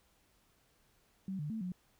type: tone with pitch steps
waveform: sine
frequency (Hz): 191.3 / 148.9 / 221.5 / 181.3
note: G3 / D3 / A3 / F#3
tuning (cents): -42 / +24 / +12 / -35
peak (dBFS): -36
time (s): 1.28-1.72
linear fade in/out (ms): 2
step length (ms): 110
effects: pink hiss -71 dBFS RMS until 1.99 s